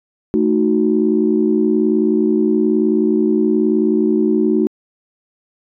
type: chord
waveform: sine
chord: D# diminished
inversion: second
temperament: equal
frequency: 220 / 311.1 / 370 Hz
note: A3 / D#4 / F#4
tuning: 0 / 0 / 0 cents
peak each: -16 dBFS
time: 0.34-4.67 s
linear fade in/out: 0 ms
effects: tanh soft clip ceiling -2 dBFS